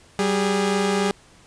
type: tone pair together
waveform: sawtooth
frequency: 193.2 / 409.9 Hz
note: G3 / G#4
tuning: -25 / -23 cents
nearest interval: octave + minor second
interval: 1302 cents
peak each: -18 dBFS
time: 0.19-1.11 s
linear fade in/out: 0 ms
effects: pink hiss -52 dBFS RMS until 1.46 s + resampled to 22050 Hz